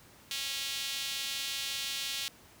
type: tone with high-pass filter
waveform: sawtooth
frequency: 274.4 Hz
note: C#4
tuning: 17 cents flat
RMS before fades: -36 dBFS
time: 0.31-2.28 s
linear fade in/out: 0 ms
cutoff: 3300 Hz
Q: 1.9
effects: pink hiss -57 dBFS RMS until 2.6 s + high-pass 60 Hz 12 dB/octave